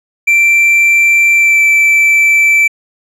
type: tone with pitch glide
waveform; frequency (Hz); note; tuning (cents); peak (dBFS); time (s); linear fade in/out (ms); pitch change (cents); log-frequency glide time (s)
triangle; 2349 to 2327; D7 to D7; 0 to -17; -4; 0.27-2.68; 10; -17; 1.34-1.62
effects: resampled to 32000 Hz